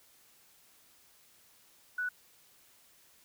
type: tone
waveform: sine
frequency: 1480 Hz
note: F#6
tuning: in tune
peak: -31 dBFS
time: 1.98-2.09 s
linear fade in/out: 5 ms
effects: white hiss -63 dBFS RMS until 3.24 s